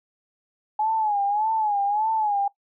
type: tone with vibrato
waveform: sine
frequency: 843 Hz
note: G#5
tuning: 26 cents sharp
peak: -20 dBFS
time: 0.79-2.48 s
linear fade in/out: 5 ms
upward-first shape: sine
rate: 1.7 Hz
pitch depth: 95 cents each way
effects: noise-tail reverb RT60 0.1 s tail -19 dB re dry